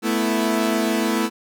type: chord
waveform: sawtooth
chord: A suspended second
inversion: none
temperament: equal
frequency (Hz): 220 / 246.9 / 329.6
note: A3 / B3 / E4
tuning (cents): 0 / 0 / 0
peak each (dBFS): -18 / -21 / -19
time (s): 0.02-1.3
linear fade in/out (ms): 50
effects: none